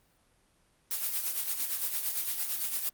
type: noise with tremolo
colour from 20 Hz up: blue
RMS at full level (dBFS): -30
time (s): 0.91-2.89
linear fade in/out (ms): 0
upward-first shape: sine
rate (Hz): 8.8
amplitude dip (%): 55
effects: pink hiss -68 dBFS RMS until 2.93 s + Opus 32 kbps